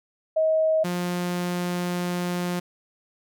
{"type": "tone pair in turn", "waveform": ["sine", "sawtooth"], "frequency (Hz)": [634, 177.14], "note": ["D#5", "F3"], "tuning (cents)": [32, 25], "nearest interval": "octave + minor seventh", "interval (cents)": 2207, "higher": "first", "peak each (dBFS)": [-18, -21], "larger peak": "first", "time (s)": [[0.36, 0.84], [0.84, 2.6]], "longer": "second", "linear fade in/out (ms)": 10, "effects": []}